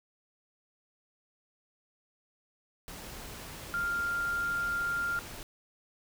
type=tone in noise; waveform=sine; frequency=1396.9 Hz; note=F6; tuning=in tune; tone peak=-29 dBFS; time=3.74-5.19 s; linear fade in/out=0 ms; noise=pink; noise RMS=-44 dBFS; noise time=2.88-5.43 s; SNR=+12 dB; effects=none